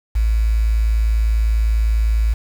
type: tone with quantisation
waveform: sine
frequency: 55 Hz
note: A1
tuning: in tune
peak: -13 dBFS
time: 0.15-2.34 s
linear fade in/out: 10 ms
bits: 6
effects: none

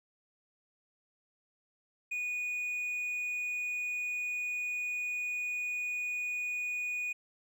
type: tone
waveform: triangle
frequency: 2465 Hz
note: D#7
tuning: 17 cents flat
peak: -31 dBFS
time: 2.11-7.13 s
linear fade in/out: 10 ms
effects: none

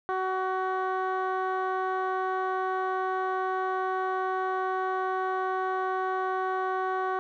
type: tone with low-pass filter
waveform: 15% pulse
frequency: 375.2 Hz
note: F#4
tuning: 24 cents sharp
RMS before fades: -29 dBFS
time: 0.09-7.19 s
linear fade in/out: 0 ms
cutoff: 1300 Hz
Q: 1.3
effects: none

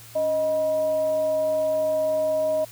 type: tone with frequency modulation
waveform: sine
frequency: 624 Hz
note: D#5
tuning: 5 cents sharp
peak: -20 dBFS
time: 0.15-2.65 s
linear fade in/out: 10 ms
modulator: 345 Hz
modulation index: 0.24
effects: added 114 Hz sine -48 dBFS peak until 2.71 s + white hiss -46 dBFS RMS until 2.71 s

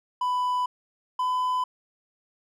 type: tone pair in turn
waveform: triangle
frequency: 995 / 1006.6 Hz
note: B5 / B5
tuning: +13 / +33 cents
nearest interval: unison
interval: 20 cents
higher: second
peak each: -21 dBFS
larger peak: neither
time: 0.21-0.66 / 1.19-1.64 s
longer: neither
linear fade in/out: 5 ms
effects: none

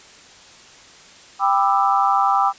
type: chord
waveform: sine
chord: E minor seventh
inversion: first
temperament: just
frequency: 791.1 / 988.9 / 1186.7 / 1318.5 Hz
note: G5 / B5 / D6 / E6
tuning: +16 / +2 / +18 / 0 cents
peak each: -18 / -22 / -19 / -22 dBFS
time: 1.39-2.53 s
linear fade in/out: 50 ms
effects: white hiss -45 dBFS RMS until 2.58 s + resampled to 16000 Hz

